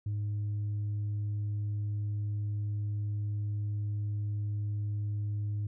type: tone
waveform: sine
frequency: 103.83 Hz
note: G#2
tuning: in tune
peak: -28 dBFS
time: 0.06-5.67 s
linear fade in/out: 5 ms
effects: tanh soft clip ceiling -29 dBFS